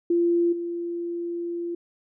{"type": "tone with level steps", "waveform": "sine", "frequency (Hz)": 343.5, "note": "F4", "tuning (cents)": -29, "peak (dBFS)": [-18, -27], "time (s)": [0.1, 1.75], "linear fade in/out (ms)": 5, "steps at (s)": 0.52, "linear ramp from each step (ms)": 10, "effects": []}